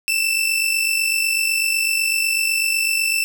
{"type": "tone pair together", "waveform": "sawtooth", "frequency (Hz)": [2637, 2685], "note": ["E7", "E7"], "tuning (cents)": [0, 31], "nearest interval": "unison", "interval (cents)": 31, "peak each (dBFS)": -17, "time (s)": [0.08, 3.24], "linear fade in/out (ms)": 0, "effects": []}